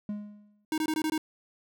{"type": "tone with exponential decay", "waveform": "triangle", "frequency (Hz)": 207.7, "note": "G#3", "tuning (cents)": 0, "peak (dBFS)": -27, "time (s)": [0.09, 0.65], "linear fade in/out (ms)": 2, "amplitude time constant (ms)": 120}
{"type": "tone bursts", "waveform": "square", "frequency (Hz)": 312.6, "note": "D#4", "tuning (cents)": 8, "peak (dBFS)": -27, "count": 6, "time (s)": [0.72, 1.179], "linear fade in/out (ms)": 2, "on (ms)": 59, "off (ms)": 21}
{"effects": []}